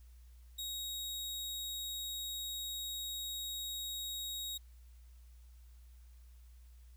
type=tone; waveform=sawtooth; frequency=3780 Hz; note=A#7; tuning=23 cents sharp; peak=-36 dBFS; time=0.58-4.58 s; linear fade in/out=10 ms; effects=added 60 Hz sine -54 dBFS peak until 6.96 s + white hiss -72 dBFS RMS until 6.96 s